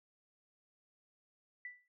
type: tone with exponential decay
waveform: sine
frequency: 1975.5 Hz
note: B6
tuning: in tune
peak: -40 dBFS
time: 1.65-1.88 s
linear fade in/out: 2 ms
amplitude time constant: 48 ms
effects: none